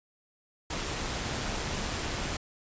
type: noise with amplitude modulation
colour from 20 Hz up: pink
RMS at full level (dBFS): -32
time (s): 0.7-2.37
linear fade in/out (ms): 5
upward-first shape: sine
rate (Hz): 151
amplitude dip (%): 25
effects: resampled to 16000 Hz